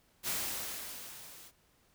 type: noise with level ramp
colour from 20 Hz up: white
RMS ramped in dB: -33 to -54 dBFS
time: 0.23-1.52 s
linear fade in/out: 50 ms
effects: pink hiss -69 dBFS RMS until 1.94 s